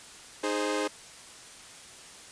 sawtooth chord, Ab major, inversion second, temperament equal with one note detuned, 308.3 / 415.3 / 523.3 Hz, Eb4 / Ab4 / C5, -16 / 0 / 0 cents, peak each -28 dBFS, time 0.43-0.88 s, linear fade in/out 10 ms, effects white hiss -48 dBFS RMS until 2.31 s + resampled to 22050 Hz

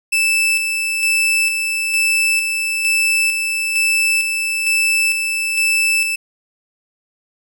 40% pulse tone with tremolo, 2637 Hz, E7, in tune, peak -12 dBFS, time 0.12-6.16 s, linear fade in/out 10 ms, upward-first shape square, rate 1.1 Hz, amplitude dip 40%, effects none

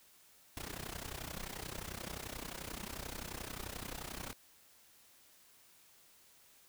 pink noise with amplitude modulation, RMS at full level -41 dBFS, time 0.57-4.33 s, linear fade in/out 0 ms, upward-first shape sine, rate 31.4 Hz, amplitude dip 85%, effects white hiss -64 dBFS RMS until 6.68 s

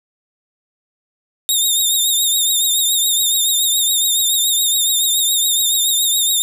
15% pulse tone with vibrato, 3685 Hz, A#7, 21 cents flat, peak -7 dBFS, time 1.49-6.42 s, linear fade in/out 0 ms, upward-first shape triangle, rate 7.1 Hz, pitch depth 71 cents each way, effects none

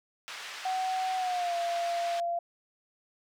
pink band-pass noise, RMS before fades -42 dBFS, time 0.28-2.2 s, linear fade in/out 0 ms, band 1300 to 4900 Hz, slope 12 dB/octave
sine tone with pitch glide, 750 to 687.8 Hz, F#5 to F5, +23 to -27 cents, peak -28 dBFS, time 0.65-2.39 s, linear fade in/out 5 ms, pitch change -150 cents, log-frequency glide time 1.16-1.55 s
effects none

